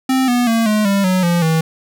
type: tone with pitch steps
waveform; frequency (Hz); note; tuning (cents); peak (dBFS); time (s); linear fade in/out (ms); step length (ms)
square; 261.6 / 244.1 / 227.7 / 212.5 / 198.26 / 184.98 / 172.59 / 161.03; C4 / B3 / A#3 / G#3 / G3 / F#3 / F3 / E3; 0 / -20 / -40 / +40 / +20 / 0 / -20 / -40; -13; 0.09-1.61; 5; 190
effects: none